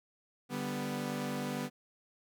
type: chord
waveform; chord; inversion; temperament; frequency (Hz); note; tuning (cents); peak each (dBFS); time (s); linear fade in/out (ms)
sawtooth; G major; second; equal; 146.83 / 196 / 246.9; D3 / G3 / B3; 0 / 0 / 0; -37 / -36 / -33; 0.49-1.7; 50
effects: none